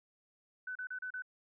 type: tone bursts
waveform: sine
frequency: 1504 Hz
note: F#6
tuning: 28 cents sharp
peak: -38 dBFS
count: 5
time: 0.67-1.222 s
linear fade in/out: 5 ms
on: 84 ms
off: 33 ms
effects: none